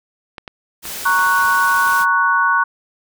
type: clicks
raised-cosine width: 0.3 ms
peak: -15 dBFS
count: 4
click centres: 0.382 / 0.478 / 0.854 / 1.19 s
type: noise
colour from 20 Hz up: white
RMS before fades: -28 dBFS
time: 0.82-2.06 s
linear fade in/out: 50 ms
type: chord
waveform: sine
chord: F# major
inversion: first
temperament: equal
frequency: 932.3 / 1108.7 / 1480 Hz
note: A#5 / C#6 / F#6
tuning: 0 / 0 / 0 cents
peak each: -20 / -16 / -15 dBFS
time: 1.05-2.64 s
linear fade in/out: 10 ms
effects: none